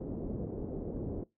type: low-pass noise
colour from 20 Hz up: white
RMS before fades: -38 dBFS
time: 0-1.24 s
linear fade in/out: 10 ms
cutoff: 430 Hz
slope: 24 dB/octave
effects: noise-tail reverb RT60 0.2 s tail -21 dB re dry